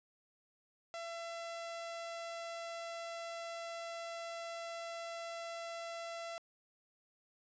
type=tone; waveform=sawtooth; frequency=673 Hz; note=E5; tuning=36 cents sharp; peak=-38 dBFS; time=0.94-6.38 s; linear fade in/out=0 ms; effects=resampled to 16000 Hz + 12-bit